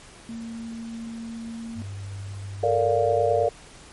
sine tone, 228.9 Hz, A#3, 31 cents flat, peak -32 dBFS, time 0.29-1.82 s, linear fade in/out 0 ms
sine tone with pitch glide, 98.8 to 97.21 Hz, G2 to G2, +14 to -14 cents, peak -32 dBFS, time 1.74-3.49 s, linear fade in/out 50 ms, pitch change -28 cents, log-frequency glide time 3.04-3.35 s
sine chord, Bb major seventh, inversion third, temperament just, 437 / 466.2 / 582.7 / 699.2 Hz, A4 / Bb4 / D5 / F5, -12 / 0 / -14 / +2 cents, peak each -28 / -23 / -23 / -24 dBFS, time 2.63-3.49 s, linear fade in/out 5 ms
effects pink hiss -47 dBFS RMS until 3.92 s + MP3 48 kbps

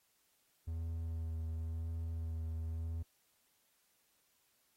triangle tone with vibrato, 81.5 Hz, E2, 19 cents flat, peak -35 dBFS, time 0.67-3.03 s, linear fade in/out 10 ms, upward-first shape sine, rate 0.95 Hz, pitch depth 17 cents each way, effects white hiss -75 dBFS RMS until 4.76 s + AAC 48 kbps

